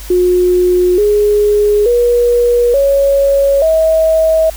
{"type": "tone with pitch steps", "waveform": "sine", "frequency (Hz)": [360, 415.9, 480.5, 555.2, 641.4], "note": ["F#4", "G#4", "B4", "C#5", "E5"], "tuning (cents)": [-47, 2, -48, 3, -48], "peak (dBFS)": -7, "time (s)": [0.1, 4.5], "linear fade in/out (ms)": 5, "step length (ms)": 880, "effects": ["added 50 Hz sine -27 dBFS peak until 4.56 s", "white hiss -33 dBFS RMS until 4.56 s"]}